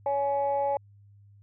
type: tone pair together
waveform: sine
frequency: 561 / 840.6 Hz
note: C#5 / G#5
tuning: +21 / +21 cents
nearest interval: perfect fifth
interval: 700 cents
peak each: -26 dBFS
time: 0.06-0.77 s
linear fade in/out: 2 ms
effects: tanh soft clip ceiling -18 dBFS + added 101 Hz sine -52 dBFS peak until 1.42 s